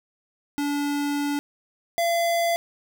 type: tone pair in turn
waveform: square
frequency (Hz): 288 / 680.3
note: D4 / F5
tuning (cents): -34 / -46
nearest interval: octave + minor third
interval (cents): 1488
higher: second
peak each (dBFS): -24 / -21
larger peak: second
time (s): 0.58-1.39 / 1.98-2.56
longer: first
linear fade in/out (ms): 0
effects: none